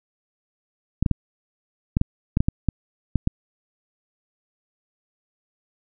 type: clicks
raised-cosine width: 5 ms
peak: -6 dBFS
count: 11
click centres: 1.026 / 1.062 / 1.113 / 1.969 / 2.014 / 2.371 / 2.405 / 2.485 / 2.687 / 3.157 / 3.274 s
effects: none